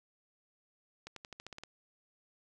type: accelerating click train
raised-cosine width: 0.2 ms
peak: -28 dBFS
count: 9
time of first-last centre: 1.07-1.636 s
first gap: 93 ms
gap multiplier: 0.92
effects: none